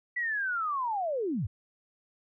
sine linear sweep, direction down, 1979 to 76.4 Hz, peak -28 dBFS, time 0.16-1.47 s, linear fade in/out 10 ms, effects none

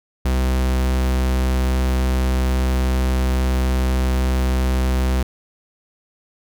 45% pulse tone, 64.2 Hz, C2, 32 cents flat, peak -16 dBFS, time 0.25-5.23 s, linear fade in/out 5 ms, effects none

